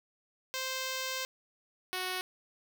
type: tone pair in turn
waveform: 5% pulse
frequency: 522 / 369.1 Hz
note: C5 / F#4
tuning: -4 / -4 cents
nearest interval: tritone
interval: 600 cents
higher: first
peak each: -22 dBFS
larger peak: neither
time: 0.54-1.25 / 1.93-2.21 s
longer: first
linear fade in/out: 0 ms
effects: none